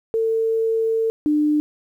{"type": "tone pair in turn", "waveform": "sine", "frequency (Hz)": [449.1, 299.7], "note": ["A4", "D4"], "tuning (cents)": [35, 35], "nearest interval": "perfect fifth", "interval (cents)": 700, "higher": "first", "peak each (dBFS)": [-17, -15], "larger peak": "second", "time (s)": [[0.14, 1.1], [1.26, 1.6]], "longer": "first", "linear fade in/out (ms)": 0, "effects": ["9-bit"]}